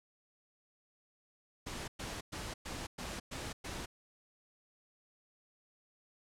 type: noise bursts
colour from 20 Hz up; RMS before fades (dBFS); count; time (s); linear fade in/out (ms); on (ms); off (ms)
pink; -42; 7; 1.66-3.86; 10; 220; 110
effects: low-pass 9000 Hz 12 dB/octave